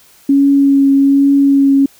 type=tone with vibrato; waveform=sine; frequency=277.2 Hz; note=C#4; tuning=in tune; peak=-6 dBFS; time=0.29-1.86 s; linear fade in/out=5 ms; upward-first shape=triangle; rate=1.2 Hz; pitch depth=16 cents each way; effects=white hiss -46 dBFS RMS until 1.99 s